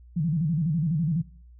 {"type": "tone with vibrato", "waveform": "sine", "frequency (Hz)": 159.6, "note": "D#3", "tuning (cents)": 44, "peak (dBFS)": -22, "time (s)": [0.16, 1.22], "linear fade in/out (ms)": 10, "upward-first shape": "square", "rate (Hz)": 12, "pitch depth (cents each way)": 140, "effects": ["noise-tail reverb RT60 0.6 s tail -22 dB re dry", "added 60 Hz sine -47 dBFS peak until 1.59 s"]}